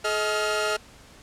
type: tone cluster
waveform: sawtooth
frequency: 426.6 / 633 / 1395 Hz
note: G#4 / D#5 / F6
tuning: +46 / +30 / -2 cents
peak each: -24 dBFS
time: 0.04-0.77 s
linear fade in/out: 10 ms
effects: pink hiss -50 dBFS RMS until 1.22 s + low-pass 9000 Hz 12 dB/octave